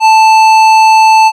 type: tone with tanh clipping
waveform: triangle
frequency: 880 Hz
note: A5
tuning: in tune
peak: -4 dBFS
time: 0-1.32 s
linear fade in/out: 50 ms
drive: 18 dB
effects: none